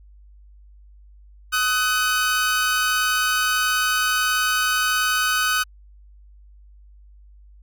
sawtooth tone pair together, 1258.5 / 1500 Hz, D#6 / F#6, +19 / +23 cents, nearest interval minor third, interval 304 cents, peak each -19 / -17 dBFS, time 1.52-5.64 s, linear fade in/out 20 ms, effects added 50 Hz sine -45 dBFS peak until 7.62 s

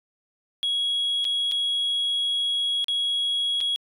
sine tone with dropouts, 3322 Hz, G#7, in tune, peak -20 dBFS, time 0.63-3.76 s, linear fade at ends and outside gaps 0 ms, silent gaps 1.244-1.251 / 1.514-1.52 / 2.843-2.883 / 3.605-3.611 s, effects tanh soft clip ceiling -20 dBFS

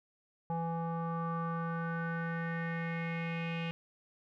square tone with low-pass filter sweep, 166.5 Hz, E3, 18 cents sharp, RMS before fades -36 dBFS, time 0.5-3.71 s, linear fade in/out 0 ms, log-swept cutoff 870 to 2700 Hz, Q 5.1, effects none

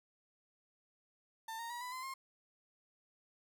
35% pulse tone with pitch steps, 896 / 927.6 / 960.3 / 994.2 / 1029.2 / 1065.5 Hz, A5 / A#5 / B5 / B5 / C6 / C6, +31 / -9 / -49 / +11 / -29 / +31 cents, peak -40 dBFS, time 1.48-2.14 s, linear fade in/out 5 ms, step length 110 ms, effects none

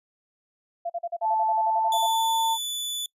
sine tone bursts, 686 Hz, F5, 31 cents flat, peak -26 dBFS, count 14, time 0.85-2.068 s, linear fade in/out 10 ms, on 48 ms, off 42 ms
sine tone with pitch glide, 876 to 900.1 Hz, A5 to A5, -8 to +39 cents, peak -21 dBFS, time 1.21-2.58 s, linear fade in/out 50 ms, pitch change +47 cents, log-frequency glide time 1.59-2.3 s
sawtooth tone, 3475 Hz, A7, 22 cents flat, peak -25 dBFS, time 1.92-3.06 s, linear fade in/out 2 ms
effects noise-tail reverb RT60 0.1 s tail -24 dB re dry + resampled to 32000 Hz

